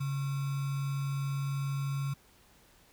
sine tone with sample-and-hold, 138.59 Hz, C#3, in tune, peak -30 dBFS, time 0-2.14 s, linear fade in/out 10 ms, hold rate 1225 Hz, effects pink hiss -62 dBFS RMS until 2.92 s

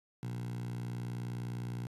10% pulse tone with high-pass filter, 59.8 Hz, A#1, 45 cents sharp, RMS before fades -39 dBFS, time 0.23-1.87 s, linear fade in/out 0 ms, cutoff 130 Hz, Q 8, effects resampled to 32000 Hz

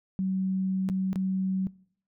sine tone with dropouts, 189.2 Hz, F#3, 39 cents sharp, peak -25 dBFS, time 0.19-1.67 s, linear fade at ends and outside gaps 0 ms, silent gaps 0.889-0.898 / 1.13-1.158 s, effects noise-tail reverb RT60 0.6 s tail -22 dB re dry

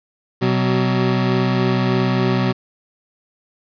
25% pulse tone pair together, 126.4 / 187.95 Hz, B2 / F#3, +41 / +27 cents, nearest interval perfect fifth, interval 686 cents, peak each -14 / -15 dBFS, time 0.41-2.53 s, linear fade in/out 20 ms, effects resampled to 11025 Hz + 7-bit

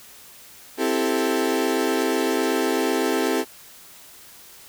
35% pulse chord, A minor seventh, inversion first, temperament equal, 261.6 / 329.6 / 392 / 440 Hz, C4 / E4 / G4 / A4, 0 / 0 / 0 / 0 cents, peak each -24 dBFS, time 0.77-3.45 s, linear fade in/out 50 ms, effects white hiss -46 dBFS RMS until 4.68 s

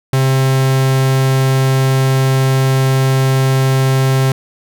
45% pulse tone, 132.9 Hz, C3, 27 cents sharp, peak -10 dBFS, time 0.13-4.32 s, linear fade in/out 2 ms, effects none

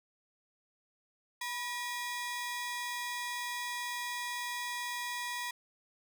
sawtooth ring-modulated tone, 1448 Hz, F#6, 38 cents flat, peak -29 dBFS, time 1.41-5.51 s, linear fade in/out 5 ms, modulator 469 Hz, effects none

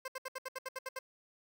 15% pulse tone bursts, 523.3 Hz, C5, in tune, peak -32 dBFS, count 10, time 0.05-0.99 s, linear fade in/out 5 ms, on 31 ms, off 70 ms, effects none

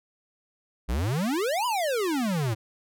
square exponential two-way sweep, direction up then down, 52.5 to 1022 to 104.1 Hz, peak -25 dBFS, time 0.88-2.55 s, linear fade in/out 20 ms, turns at 1.66 s, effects none

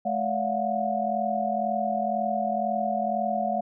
sine tone cluster, 214.5 / 572 / 682 / 724 Hz, A3 / D5 / F5 / F#5, -44 / -46 / -41 / -38 cents, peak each -31 / -33 / -29 / -27 dBFS, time 0.05-3.61 s, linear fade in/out 10 ms, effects none

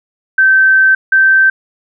sine tone pair in turn, 1548 / 1554.8 Hz, G6 / G6, -22 / -15 cents, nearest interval unison, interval 7 cents, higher second, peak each -5 dBFS, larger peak neither, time 0.38-0.95 / 1.12-1.5 s, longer first, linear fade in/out 5 ms, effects none

